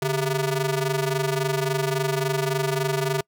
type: ring-modulated tone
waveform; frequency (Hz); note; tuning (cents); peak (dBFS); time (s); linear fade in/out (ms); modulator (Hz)
sawtooth; 267.6; C4; +39; -15; 0.02-3.21; 5; 122
effects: noise-tail reverb RT60 0.1 s tail -26 dB re dry